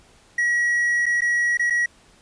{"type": "tone with dropouts", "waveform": "triangle", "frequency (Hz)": 1915, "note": "A#6", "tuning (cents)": 46, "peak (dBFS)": -16, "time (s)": [0.38, 1.86], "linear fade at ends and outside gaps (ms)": 5, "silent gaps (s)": [[1.058, 1.063], [1.208, 1.218], [1.573, 1.594], [1.7, 1.705]], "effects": ["pink hiss -54 dBFS RMS until 2.21 s", "resampled to 22050 Hz"]}